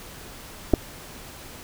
clicks, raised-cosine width 2 ms, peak -4 dBFS, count 2, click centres 0.736 / 0.739 s, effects pink hiss -42 dBFS RMS until 1.63 s

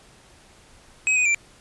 square tone with pitch steps, 2540 / 2492 / 2353 Hz, D#7 / D#7 / D7, +35 / +2 / +3 cents, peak -18 dBFS, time 1.07-1.346 s, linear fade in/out 0 ms, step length 92 ms, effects pink hiss -52 dBFS RMS until 1.6 s + resampled to 24000 Hz

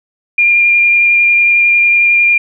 sine tone with vibrato, 2400 Hz, D7, 37 cents sharp, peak -6 dBFS, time 0.38-2.38 s, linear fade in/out 5 ms, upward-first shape triangle, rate 11 Hz, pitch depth 13 cents each way, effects none

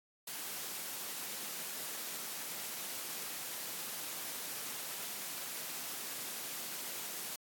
white high-pass noise, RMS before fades -42 dBFS, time 0.27-7.36 s, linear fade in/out 5 ms, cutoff 140 Hz, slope 24 dB/octave, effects AAC 64 kbps

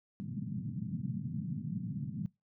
white band-pass noise, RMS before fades -38 dBFS, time 0.2-2.26 s, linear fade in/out 0 ms, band 110 to 220 Hz, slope 48 dB/octave, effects noise-tail reverb RT60 0.2 s tail -22 dB re dry

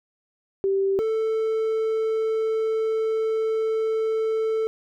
sine / triangle tone pair in turn, 389.8 / 442.1 Hz, G4 / A4, -10 / +8 cents, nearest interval major second, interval 218 cents, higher second, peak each -19 dBFS, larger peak neither, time 0.64-0.99 / 0.99-4.67 s, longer second, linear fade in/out 0 ms, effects none

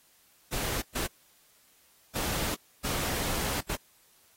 pink noise bursts at uneven times, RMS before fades -32 dBFS, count 5, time 0.52-0.82 / 0.95-1.07 / 2.15-2.55 / 2.84-3.61 / 3.69-3.76 s, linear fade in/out 10 ms, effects white hiss -63 dBFS RMS until 4.36 s + AAC 48 kbps

